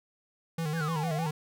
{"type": "tone with vibrato", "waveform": "square", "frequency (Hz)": 158.3, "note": "D#3", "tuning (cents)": 30, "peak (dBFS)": -30, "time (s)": [0.58, 1.31], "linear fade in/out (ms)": 5, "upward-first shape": "square", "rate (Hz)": 6.6, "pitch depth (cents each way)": 71}
{"type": "exponential two-way sweep", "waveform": "triangle", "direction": "down then up", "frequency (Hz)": [1759, 622.3, 1030], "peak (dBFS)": -32, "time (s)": [0.74, 1.31], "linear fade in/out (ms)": 50, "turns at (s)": 1.13}
{"effects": []}